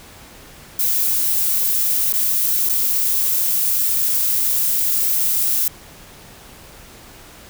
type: noise with dropouts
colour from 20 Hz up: violet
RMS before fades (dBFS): -18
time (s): 0.79-5.68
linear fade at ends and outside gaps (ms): 2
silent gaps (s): 2.125-2.137 / 2.69-2.695
effects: pink hiss -42 dBFS RMS until 7.49 s